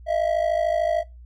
triangle ring-modulated tone, 652 Hz, E5, 19 cents flat, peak -15 dBFS, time 0.06-1.04 s, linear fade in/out 50 ms, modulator 26.7 Hz, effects noise-tail reverb RT60 0.2 s tail -18 dB re dry + added 60 Hz sine -41 dBFS peak until 1.25 s

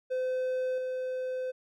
triangle tone with level steps, 512 Hz, C5, 38 cents flat, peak -26 / -29 dBFS, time 0.1-1.52 s, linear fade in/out 20 ms, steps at 0.78 s, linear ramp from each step 2 ms, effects none

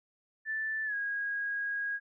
sine tone with pitch glide, 1760 to 1642.1 Hz, A6 to G#6, 0 to -20 cents, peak -31 dBFS, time 0.45-2 s, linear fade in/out 50 ms, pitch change -120 cents, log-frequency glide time 0.85-0.95 s, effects none

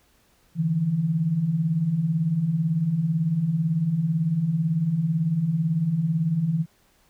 sine beating tone pair, 146.4 / 164.4 Hz, D3 / E3, -5 / -4 cents, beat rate 18 Hz, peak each -28 / -21 dBFS, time 0.55-6.66 s, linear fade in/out 50 ms, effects pink hiss -62 dBFS RMS until 7.09 s

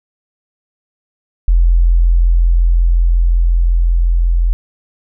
sine tone with level ramp, 42.75 Hz, F1, 36 cents flat, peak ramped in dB -6 to -9 dBFS, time 1.48-4.53 s, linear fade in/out 0 ms, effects none

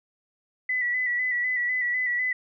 sine tone with vibrato, 1975.5 Hz, B6, in tune, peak -23 dBFS, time 0.69-2.33 s, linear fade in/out 5 ms, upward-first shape square, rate 4 Hz, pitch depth 30 cents each way, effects none

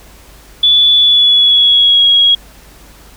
sine tone with pitch glide, 3453 to 3307 Hz, A7 to G#7, -33 to -8 cents, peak -5 dBFS, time 0.63-2.35 s, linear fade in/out 5 ms, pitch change -75 cents, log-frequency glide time 0.97-2.03 s, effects added 50 Hz sine -40 dBFS peak until 3.16 s + pink hiss -41 dBFS RMS until 3.16 s

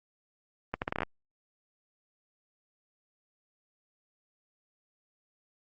accelerating click train, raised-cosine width 0.5 ms, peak -15 dBFS, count 9, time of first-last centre 0.74-1.033 s, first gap 79 ms, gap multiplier 0.76, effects Opus 32 kbps

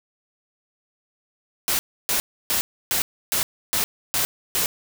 white noise bursts, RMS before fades -22 dBFS, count 8, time 1.68-4.66 s, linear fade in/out 0 ms, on 110 ms, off 300 ms, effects none

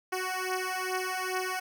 10% pulse beating tone pair, 370 / 372.4 Hz, F#4 / F#4, 0 / +11 cents, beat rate 2.4 Hz, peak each -25 dBFS, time 0.12-1.6 s, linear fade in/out 10 ms, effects none

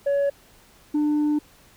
sine tone pair in turn, 563 / 298.2 Hz, C#5 / D4, +27 / +27 cents, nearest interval major seventh, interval 1100 cents, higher first, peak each -16 dBFS, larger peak neither, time 0.06-0.3 / 0.94-1.39 s, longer second, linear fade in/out 10 ms, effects tanh soft clip ceiling -18 dBFS + pink hiss -54 dBFS RMS until 1.76 s

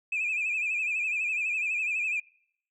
sine tone with vibrato, 2499 Hz, D#7, 7 cents sharp, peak -25 dBFS, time 0.12-2.2 s, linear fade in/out 5 ms, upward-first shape sine, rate 12 Hz, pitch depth 86 cents each way, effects noise-tail reverb RT60 0.7 s tail -25 dB re dry + tanh soft clip ceiling -23 dBFS

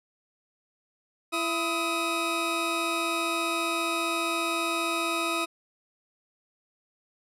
20% pulse tone pair together, 334.5 / 1263 Hz, E4 / D#6, +25 / +26 cents, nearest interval octave + major seventh, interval 2301 cents, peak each -25 / -23 dBFS, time 1.32-5.46 s, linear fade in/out 20 ms, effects low-pass 12000 Hz 12 dB/octave

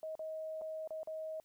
sine tone with dropouts, 632 Hz, D#5, 27 cents sharp, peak -39 dBFS, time 0.03-1.4 s, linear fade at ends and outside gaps 1 ms, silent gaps 0.153-0.193 / 0.613-0.618 / 0.875-0.906 / 1.032-1.073 s, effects white hiss -75 dBFS RMS until 1.44 s

